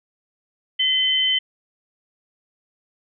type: tone pair together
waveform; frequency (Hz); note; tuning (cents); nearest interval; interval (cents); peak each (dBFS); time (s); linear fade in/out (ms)
sine; 2026 / 3074; B6 / G7; +44 / -35; perfect fifth; 721; -25 / -17; 0.79-1.39; 10
effects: none